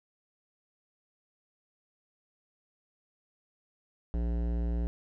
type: tone with hard clipping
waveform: sine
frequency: 58.27 Hz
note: A#1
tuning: in tune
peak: -30 dBFS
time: 4.14-4.87 s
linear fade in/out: 0 ms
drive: 16 dB
effects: none